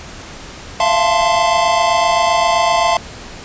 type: chord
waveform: square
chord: F major seventh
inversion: third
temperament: equal with one note detuned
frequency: 670.8 / 698.5 / 880 / 1046.5 Hz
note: E5 / F5 / A5 / C6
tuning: +30 / 0 / 0 / 0 cents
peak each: -18 dBFS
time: 0.8-2.97 s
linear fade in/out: 2 ms
effects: pink hiss -33 dBFS RMS until 3.44 s + resampled to 16000 Hz